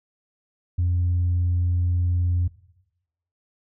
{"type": "tone", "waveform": "sine", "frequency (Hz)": 88.1, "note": "F2", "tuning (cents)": 16, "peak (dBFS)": -17, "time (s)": [0.78, 2.48], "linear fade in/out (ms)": 10, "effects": ["noise-tail reverb RT60 0.9 s tail -19 dB re dry", "tanh soft clip ceiling -16 dBFS"]}